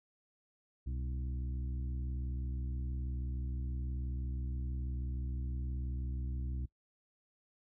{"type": "harmonic tone with a mistuned harmonic", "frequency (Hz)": 66.1, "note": "C2", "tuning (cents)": 18, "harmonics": [1, 2, 3, 4, 5], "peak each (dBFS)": [-36, -44, -52, -53, -56], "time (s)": [0.86, 6.66], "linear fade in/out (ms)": 10, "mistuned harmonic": 2, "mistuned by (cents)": -97, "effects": ["noise-tail reverb RT60 0.1 s tail -19 dB re dry"]}